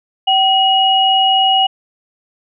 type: tone pair together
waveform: sine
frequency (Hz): 767.1 / 2896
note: G5 / F#7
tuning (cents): -38 / -38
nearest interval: octave + major seventh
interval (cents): 2300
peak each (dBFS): -12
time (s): 0.27-1.67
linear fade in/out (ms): 10
effects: none